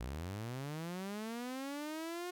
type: linear sweep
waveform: sawtooth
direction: up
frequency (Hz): 55 to 361.5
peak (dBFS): -36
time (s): 0-2.31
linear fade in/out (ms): 10
effects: none